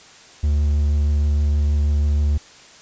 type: tone with vibrato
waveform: triangle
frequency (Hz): 73.42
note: D2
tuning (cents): 0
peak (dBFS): -13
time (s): 0.43-2.38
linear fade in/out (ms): 10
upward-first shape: sine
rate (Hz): 6.3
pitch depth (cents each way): 10
effects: white hiss -45 dBFS RMS until 2.81 s + resampled to 16000 Hz